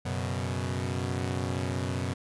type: chord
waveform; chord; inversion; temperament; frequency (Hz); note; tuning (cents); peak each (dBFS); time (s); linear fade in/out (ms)
sawtooth; F# suspended fourth; none; equal; 92.5 / 123.47 / 138.59; F#2 / B2 / C#3; 0 / 0 / 0; -28 / -29 / -34; 0.05-2.14; 10
effects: resampled to 24000 Hz